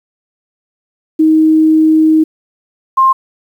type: tone pair in turn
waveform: sine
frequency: 314.8 / 1058.9 Hz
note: D#4 / C6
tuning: +20 / +20 cents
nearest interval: octave + major sixth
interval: 2100 cents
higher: second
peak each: -5 dBFS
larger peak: neither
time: 1.19-2.24 / 2.97-3.13 s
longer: first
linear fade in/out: 10 ms
effects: 7-bit